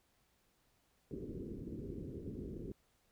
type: low-pass noise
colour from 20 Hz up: white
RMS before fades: -45 dBFS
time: 1.11-2.72 s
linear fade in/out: 0 ms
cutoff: 420 Hz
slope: 48 dB/octave
effects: pink hiss -75 dBFS RMS until 3.11 s